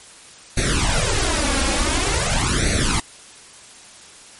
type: noise with flanger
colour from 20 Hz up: pink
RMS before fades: -19 dBFS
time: 0.57-3 s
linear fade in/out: 5 ms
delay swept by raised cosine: 0.48 to 3.68 ms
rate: 0.47 Hz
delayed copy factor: +0.9
effects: white hiss -43 dBFS RMS until 4.39 s + MP3 48 kbps